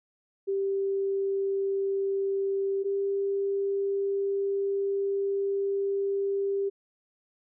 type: tone pair in turn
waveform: sine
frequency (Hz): 392 / 395.9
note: G4 / G4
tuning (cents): 0 / +17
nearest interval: unison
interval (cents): 17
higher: second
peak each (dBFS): -25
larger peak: neither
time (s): 0.47-2.84 / 2.84-6.7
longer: second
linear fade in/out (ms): 20
effects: none